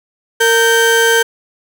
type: tone pair together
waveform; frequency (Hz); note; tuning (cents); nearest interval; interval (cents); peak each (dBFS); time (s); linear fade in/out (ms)
35% pulse; 459.7 / 1560; A#4 / G6; -24 / -9; octave + major sixth; 2115; -10; 0.4-1.23; 10
effects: none